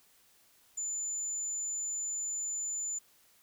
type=tone; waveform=sine; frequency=7040 Hz; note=A8; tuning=in tune; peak=-33 dBFS; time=0.77-2.99 s; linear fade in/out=10 ms; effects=white hiss -65 dBFS RMS until 3.42 s